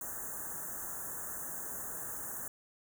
white band-stop noise, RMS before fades -41 dBFS, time 0.01-2.48 s, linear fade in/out 2 ms, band 1800 to 6300 Hz, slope 96 dB/octave, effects none

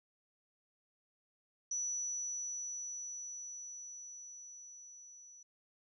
sine tone with level ramp, 5920 Hz, F#8, in tune, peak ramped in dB -34 to -54 dBFS, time 1.71-5.43 s, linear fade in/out 5 ms, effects none

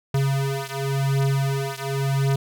square beating tone pair, 136.5 / 137.42 Hz, C#3 / C#3, -26 / -15 cents, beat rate 0.92 Hz, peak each -24 / -25 dBFS, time 0.14-2.36 s, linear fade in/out 5 ms, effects none

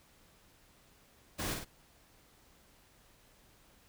pink noise with echo, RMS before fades -37 dBFS, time 1.38-1.55 s, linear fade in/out 20 ms, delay 50 ms, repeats 2, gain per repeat -4 dB, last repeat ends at 1.65 s, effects pink hiss -64 dBFS RMS until 3.88 s

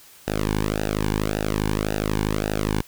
sawtooth tone with flanger, 52.3 Hz, G#1, 13 cents sharp, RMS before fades -24 dBFS, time 0.27-2.82 s, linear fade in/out 10 ms, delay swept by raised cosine 0.91 to 1.57 ms, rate 1.8 Hz, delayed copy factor -1, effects white hiss -49 dBFS RMS until 2.87 s

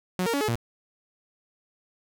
sawtooth tone with pitch steps, 182.9 / 462.3 / 282.4 / 427.5 / 117 Hz, F#3 / A#4 / C#4 / A4 / A#2, -20 / -14 / +32 / -50 / +7 cents, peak -20 dBFS, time 0.19-0.555 s, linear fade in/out 0 ms, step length 73 ms, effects none

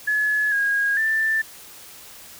sine tone with pitch steps, 1704 / 1637 / 1773 Hz, G#6 / G#6 / A6, +44 / -25 / +13 cents, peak -18 dBFS, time 0.07-1.42 s, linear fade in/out 10 ms, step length 450 ms, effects white hiss -43 dBFS RMS until 2.39 s

